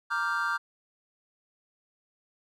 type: chord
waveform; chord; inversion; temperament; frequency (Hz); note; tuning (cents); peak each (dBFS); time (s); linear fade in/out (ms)
triangle; G minor seventh; first; equal; 932.3 / 1174.7 / 1396.9 / 1568; Bb5 / D6 / F6 / G6; 0 / 0 / 0 / 0; -34 / -30 / -29 / -30; 0.1-0.58; 20
effects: none